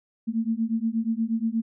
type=beating tone pair; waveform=sine; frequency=221.9 / 230.3 Hz; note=A3 / A#3; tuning=+15 / -21 cents; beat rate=8.4 Hz; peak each=-26 dBFS; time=0.27-1.62 s; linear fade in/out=20 ms; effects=none